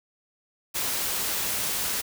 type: noise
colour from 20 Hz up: white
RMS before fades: -28 dBFS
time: 0.74-2.02 s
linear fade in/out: 20 ms
effects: none